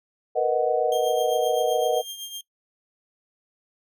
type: chord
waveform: sine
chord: B major seventh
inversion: third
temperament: equal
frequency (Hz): 466.2 / 493.9 / 622.3 / 740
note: A#4 / B4 / D#5 / F#5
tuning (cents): 0 / 0 / 0 / 0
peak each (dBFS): -25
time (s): 0.35-2.02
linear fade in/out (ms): 20
type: tone with tremolo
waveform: sawtooth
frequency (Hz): 3201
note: G7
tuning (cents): +36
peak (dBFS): -27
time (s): 0.92-2.41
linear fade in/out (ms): 2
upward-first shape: triangle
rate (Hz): 7.8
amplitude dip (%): 65
effects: noise-tail reverb RT60 0.1 s tail -20 dB re dry